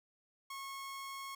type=tone; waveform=sawtooth; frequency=1092 Hz; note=C#6; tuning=26 cents flat; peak=-39 dBFS; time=0.5-1.35 s; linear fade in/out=5 ms; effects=none